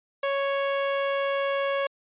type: tone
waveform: sawtooth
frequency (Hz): 554.4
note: C#5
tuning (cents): 0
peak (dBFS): -20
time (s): 0.23-1.87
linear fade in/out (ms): 5
effects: resampled to 8000 Hz